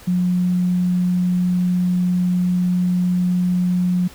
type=tone; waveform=sine; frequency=179.7 Hz; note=F3; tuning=50 cents sharp; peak=-15 dBFS; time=0.07-4.08 s; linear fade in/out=10 ms; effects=pink hiss -43 dBFS RMS until 4.14 s